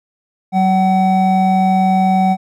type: tone pair together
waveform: triangle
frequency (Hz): 188.7 / 754.8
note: F#3 / F#5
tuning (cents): +34 / +34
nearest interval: 2 octaves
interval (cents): 2400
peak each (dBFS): -11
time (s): 0.52-2.37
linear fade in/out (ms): 50
effects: none